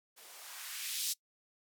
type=noise with band-pass filter sweep; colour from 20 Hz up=violet; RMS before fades=-41 dBFS; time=0.16-1.14 s; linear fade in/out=20 ms; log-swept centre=360 to 4900 Hz; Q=1.3; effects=noise-tail reverb RT60 0.1 s tail -23 dB re dry